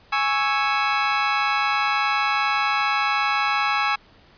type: chord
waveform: 25% pulse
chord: C# minor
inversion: second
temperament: equal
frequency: 830.6 / 1108.7 / 1318.5 Hz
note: G#5 / C#6 / E6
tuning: 0 / 0 / 0 cents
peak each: -20 dBFS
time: 0.12-3.96 s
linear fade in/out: 10 ms
effects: pink hiss -53 dBFS RMS until 4.37 s + resampled to 11025 Hz